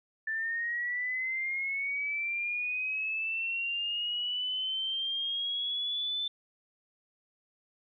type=linear sweep; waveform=sine; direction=up; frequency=1760 to 3539 Hz; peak=-30 dBFS; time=0.27-6.28 s; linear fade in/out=5 ms; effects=none